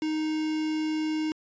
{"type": "tone with quantisation", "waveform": "triangle", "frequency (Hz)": 311.1, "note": "D#4", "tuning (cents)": 0, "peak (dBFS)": -24, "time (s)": [0.02, 1.32], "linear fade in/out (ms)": 2, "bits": 6, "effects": ["resampled to 16000 Hz"]}